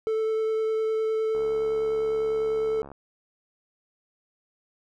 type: tone with vibrato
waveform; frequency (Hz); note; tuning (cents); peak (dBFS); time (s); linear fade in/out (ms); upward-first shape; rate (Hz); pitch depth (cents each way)
triangle; 440; A4; 0; -21; 0.07-2.82; 0; sine; 9.8; 8
type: click train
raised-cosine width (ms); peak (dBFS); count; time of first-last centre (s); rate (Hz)
1; -29; 111; 1.35-2.917; 70.2
effects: none